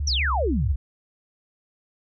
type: tone with vibrato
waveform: sine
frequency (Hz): 69.3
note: C#2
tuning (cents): 0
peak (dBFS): -23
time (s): 0-0.72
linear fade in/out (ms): 5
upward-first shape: square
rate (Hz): 5.3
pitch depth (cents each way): 76
type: exponential sweep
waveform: sine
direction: down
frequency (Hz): 6090 to 54.7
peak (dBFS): -22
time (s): 0.07-0.76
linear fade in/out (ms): 5
effects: none